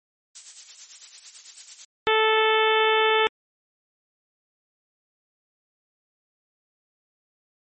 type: noise with tremolo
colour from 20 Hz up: violet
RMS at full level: -31 dBFS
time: 0.35-1.85 s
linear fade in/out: 5 ms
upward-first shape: sine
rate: 9 Hz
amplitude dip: 65%
type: harmonic tone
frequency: 438.4 Hz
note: A4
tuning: 6 cents flat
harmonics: 1 / 2 / 3 / 4 / 5 / 6 / 7 / 8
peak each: -21 / -24 / -26 / -27 / -28 / -29 / -29 / -30 dBFS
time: 2.07-3.27 s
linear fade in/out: 0 ms
effects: MP3 32 kbps